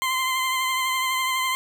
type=tone with vibrato; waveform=20% pulse; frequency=1039 Hz; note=C6; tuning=12 cents flat; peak=-17 dBFS; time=0.02-1.55 s; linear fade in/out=0 ms; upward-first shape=triangle; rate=12 Hz; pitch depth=29 cents each way; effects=none